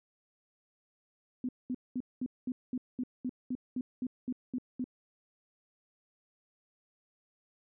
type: tone bursts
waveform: sine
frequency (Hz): 251.9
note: B3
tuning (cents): +34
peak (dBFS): -31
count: 14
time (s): 1.44-4.842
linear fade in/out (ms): 2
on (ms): 48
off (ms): 210
effects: none